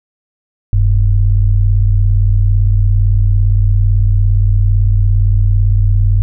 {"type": "tone pair together", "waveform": "sine", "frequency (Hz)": [41.8, 99.5], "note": ["E1", "G2"], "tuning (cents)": [25, 26], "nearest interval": "octave + minor third", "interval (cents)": 1501, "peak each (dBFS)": -10, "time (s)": [0.73, 6.22], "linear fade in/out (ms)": 0, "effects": []}